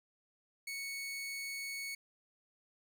sawtooth tone, 2217 Hz, C#7, in tune, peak -36 dBFS, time 0.67-1.95 s, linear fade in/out 5 ms, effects none

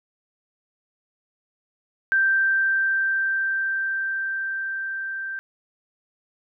sine tone with level ramp, 1568 Hz, G6, in tune, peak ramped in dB -16 to -28 dBFS, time 2.12-5.39 s, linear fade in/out 0 ms, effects none

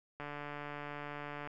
click train, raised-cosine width 0.5 ms, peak -28 dBFS, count 187, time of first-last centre 0.2-1.474 s, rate 146 Hz, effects none

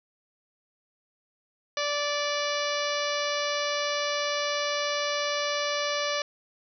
harmonic tone, 583 Hz, D5, 13 cents flat, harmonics 1 / 2 / 3 / 4 / 5 / 6 / 7 / 8 / 9 / 10, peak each -30 / -33 / -35 / -36 / -37 / -38 / -38 / -39 / -40 / -40 dBFS, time 1.77-6.22 s, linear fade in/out 2 ms, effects none

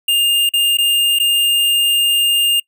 square tone with dropouts, 2813 Hz, F7, 12 cents sharp, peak -12 dBFS, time 0.08-2.6 s, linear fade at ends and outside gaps 5 ms, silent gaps 0.492-0.536 / 0.772-0.784 / 1.188-1.198 s, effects noise-tail reverb RT60 0.1 s tail -26 dB re dry

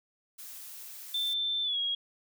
blue noise, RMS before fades -45 dBFS, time 0.38-1.34 s, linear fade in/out 10 ms
sine tone with pitch glide, 3550 to 3293 Hz, A7 to G#7, +15 to -15 cents, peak -28 dBFS, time 1.14-1.95 s, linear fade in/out 5 ms, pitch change -130 cents, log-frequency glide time 1.63-1.78 s
effects none

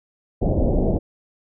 pink low-pass noise, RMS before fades -19 dBFS, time 0.41-0.99 s, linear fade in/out 20 ms, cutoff 690 Hz, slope 48 dB/octave, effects none

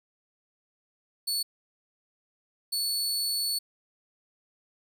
sawtooth tone bursts at uneven times, 4435 Hz, C#8, in tune, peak -24 dBFS, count 2, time 1.27-1.43 / 2.72-3.59 s, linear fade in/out 10 ms, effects none

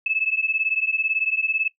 sine beating tone pair, 2600 / 2618 Hz, E7 / E7, -24 / -13 cents, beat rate 18 Hz, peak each -23 dBFS, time 0.06-1.68 s, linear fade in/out 5 ms, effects noise-tail reverb RT60 0.1 s tail -18 dB re dry

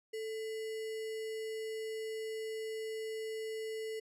sine tone with sample-and-hold, 440 Hz, A4, in tune, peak -37 dBFS, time 0.13-4 s, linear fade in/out 10 ms, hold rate 2450 Hz, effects low-pass 11000 Hz 12 dB/octave

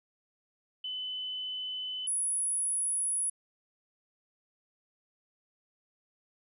sine tone pair in turn, 3018 / 10263 Hz, F#7 / E9, +34 / -47 cents, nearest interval octave + major sixth, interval 2119 cents, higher second, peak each -34 / -28 dBFS, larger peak second, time 0.84-2.07 / 2.07-3.3 s, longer neither, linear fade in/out 5 ms, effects none

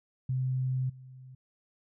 sine tone with level steps, 129.4 Hz, C3, 19 cents flat, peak -27 / -46 dBFS, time 0.29-1.35 s, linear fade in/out 5 ms, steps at 0.89 s, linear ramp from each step 10 ms, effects none

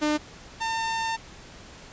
sawtooth tone pair in turn, 301.3 / 902.9 Hz, D4 / A5, +44 / +44 cents, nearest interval octave + perfect fifth, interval 1900 cents, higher second, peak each -18 / -22 dBFS, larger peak first, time 0.01-0.18 / 0.6-1.17 s, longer second, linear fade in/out 20 ms, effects pink hiss -46 dBFS RMS until 1.92 s + resampled to 16000 Hz

